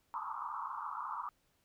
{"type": "band-pass noise", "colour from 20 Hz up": "white", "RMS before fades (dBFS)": -41, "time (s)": [0.14, 1.29], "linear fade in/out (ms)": 0, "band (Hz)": [860, 1300], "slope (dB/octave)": 96, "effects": ["pink hiss -75 dBFS RMS until 1.64 s"]}